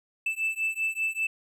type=beating tone pair; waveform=triangle; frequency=2637 / 2642.1 Hz; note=E7 / E7; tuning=0 / +3 cents; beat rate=5.1 Hz; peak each=-28 dBFS; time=0.26-1.27 s; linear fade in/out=5 ms; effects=none